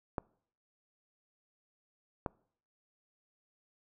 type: clicks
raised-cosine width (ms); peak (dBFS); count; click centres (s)
1; -19; 2; 0.182 / 2.262
effects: noise-tail reverb RT60 0.6 s tail -25 dB re dry

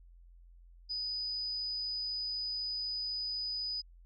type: tone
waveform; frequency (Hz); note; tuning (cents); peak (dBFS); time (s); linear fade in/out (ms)
sine; 4978; D#8; 0; -34; 0.89-3.82; 20
effects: added 43 Hz sine -54 dBFS peak until 4.05 s

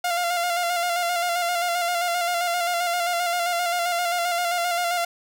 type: tone with vibrato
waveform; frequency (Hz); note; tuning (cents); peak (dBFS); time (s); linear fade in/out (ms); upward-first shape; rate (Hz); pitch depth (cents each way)
sawtooth; 698.5; F5; 0; -18; 0.04-5.05; 5; square; 7.6; 32
effects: none

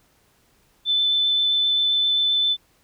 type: tone with vibrato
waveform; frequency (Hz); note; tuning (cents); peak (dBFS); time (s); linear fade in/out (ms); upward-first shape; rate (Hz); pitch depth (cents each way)
sine; 3520; A7; 0; -17; 0.85-2.57; 50; triangle; 7.6; 9
effects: pink hiss -61 dBFS RMS until 2.83 s

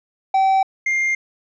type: tone pair in turn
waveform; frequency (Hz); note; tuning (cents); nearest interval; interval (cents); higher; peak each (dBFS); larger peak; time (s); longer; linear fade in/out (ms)
triangle; 770 / 2112; G5 / C7; -31 / +16; octave + perfect fourth; 1747; second; -11 / -15; first; 0.34-0.63 / 0.86-1.15; neither; 5
effects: resampled to 16000 Hz

